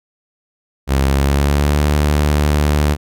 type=tone with pitch glide; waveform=sawtooth; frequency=67.9 to 74.05 Hz; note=C#2 to D2; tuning=-35 to +15 cents; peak=-8 dBFS; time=0.87-2.97 s; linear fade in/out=50 ms; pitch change=+150 cents; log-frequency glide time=1.05-1.82 s; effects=none